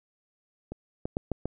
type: clicks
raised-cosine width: 2 ms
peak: -23 / -18 / -15 / -15 / -17 dBFS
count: 5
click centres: 0.72 / 1.055 / 1.169 / 1.317 / 1.456 s
effects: none